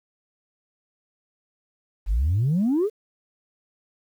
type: exponential sweep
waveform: sine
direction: up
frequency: 43.65 to 455.5 Hz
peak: -17 dBFS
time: 2.06-2.9 s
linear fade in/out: 50 ms
effects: tanh soft clip ceiling -16 dBFS + 9-bit